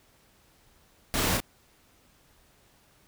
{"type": "noise with echo", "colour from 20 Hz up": "pink", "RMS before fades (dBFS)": -28, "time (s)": [1.14, 1.37], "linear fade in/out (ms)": 0, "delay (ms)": 32, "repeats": 1, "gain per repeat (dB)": -2, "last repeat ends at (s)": 1.402, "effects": ["pink hiss -62 dBFS RMS until 3.07 s"]}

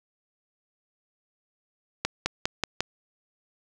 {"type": "accelerating click train", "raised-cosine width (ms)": 0.2, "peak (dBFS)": -7, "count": 5, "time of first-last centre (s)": [2.05, 2.806], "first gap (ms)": 210, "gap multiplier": 0.93, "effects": []}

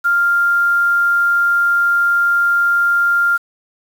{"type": "tone with quantisation", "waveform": "sine", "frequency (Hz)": 1396.9, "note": "F6", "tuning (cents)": 0, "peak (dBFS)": -11, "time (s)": [0.04, 3.38], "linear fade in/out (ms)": 20, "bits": 6, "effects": []}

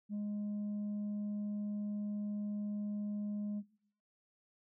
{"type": "tone", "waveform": "sine", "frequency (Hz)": 207.1, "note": "G#3", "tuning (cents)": -5, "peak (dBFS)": -33, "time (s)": [0.09, 3.63], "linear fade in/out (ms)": 50, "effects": ["noise-tail reverb RT60 0.6 s tail -20 dB re dry", "tanh soft clip ceiling -35 dBFS"]}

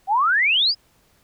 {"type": "exponential sweep", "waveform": "sine", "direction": "up", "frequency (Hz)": [742, 5160], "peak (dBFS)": -15, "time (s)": [0.07, 0.75], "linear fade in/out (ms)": 50, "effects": ["pink hiss -60 dBFS RMS until 1.23 s"]}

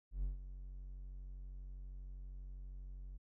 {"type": "tone with ADSR envelope", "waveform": "triangle", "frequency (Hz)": 46.25, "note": "F#1", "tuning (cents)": 0, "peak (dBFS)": -32, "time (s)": [0.11, 3.18], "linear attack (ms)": 120, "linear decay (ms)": 140, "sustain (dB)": -12, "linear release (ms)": 18, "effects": []}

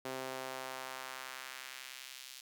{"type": "tone with high-pass filter sweep", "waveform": "sawtooth", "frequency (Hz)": 130.81, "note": "C3", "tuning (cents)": 0, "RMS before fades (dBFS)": -45, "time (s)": [0.05, 2.41], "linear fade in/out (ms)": 5, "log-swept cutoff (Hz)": [390, 3800], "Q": 1, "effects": []}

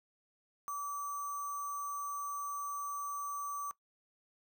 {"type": "tone with sample-and-hold", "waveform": "sine", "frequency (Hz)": 1150, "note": "D6", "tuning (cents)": -37, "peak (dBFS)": -36, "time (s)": [0.68, 3.71], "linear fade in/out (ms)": 0, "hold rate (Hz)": 7350, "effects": ["noise-tail reverb RT60 0.1 s tail -20 dB re dry"]}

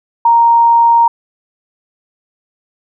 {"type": "tone", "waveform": "sine", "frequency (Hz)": 932, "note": "A#5", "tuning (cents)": -1, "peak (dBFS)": -5, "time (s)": [0.25, 1.08], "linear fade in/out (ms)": 5, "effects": []}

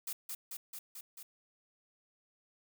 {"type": "noise with echo", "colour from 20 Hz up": "blue", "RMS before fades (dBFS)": -39, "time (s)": [0.07, 0.13], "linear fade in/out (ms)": 5, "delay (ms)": 220, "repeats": 5, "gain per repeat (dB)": -2, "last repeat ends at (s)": 1.23, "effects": []}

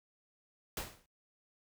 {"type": "noise with exponential decay", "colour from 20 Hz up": "pink", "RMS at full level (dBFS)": -35, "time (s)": [0.77, 1.06], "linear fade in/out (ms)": 2, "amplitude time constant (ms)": 61, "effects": ["noise-tail reverb RT60 0.1 s tail -22 dB re dry"]}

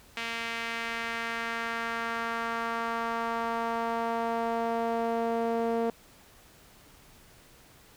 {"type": "tone with band-pass filter sweep", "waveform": "sawtooth", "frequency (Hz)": 230.4, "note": "A#3", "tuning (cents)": -20, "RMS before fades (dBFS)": -31, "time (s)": [0.17, 5.9], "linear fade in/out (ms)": 2, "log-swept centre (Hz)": [2500, 520], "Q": 1.6, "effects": ["pink hiss -56 dBFS RMS until 7.96 s"]}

